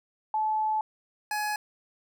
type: tone pair in turn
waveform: sine / 25% pulse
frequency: 865 / 841.8 Hz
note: A5 / G#5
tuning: -30 / +23 cents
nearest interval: unison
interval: 47 cents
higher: first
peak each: -24 dBFS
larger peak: neither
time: 0.34-0.81 / 1.31-1.56 s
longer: first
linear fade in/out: 2 ms
effects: none